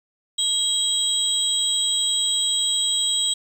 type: tone cluster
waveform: sine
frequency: 3279 / 3828 / 8010 Hz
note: G#7 / A#7 / B8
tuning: -23 / +45 / +23 cents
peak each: -23 dBFS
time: 0.38-3.34 s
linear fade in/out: 10 ms
effects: tanh soft clip ceiling -11 dBFS + 8-bit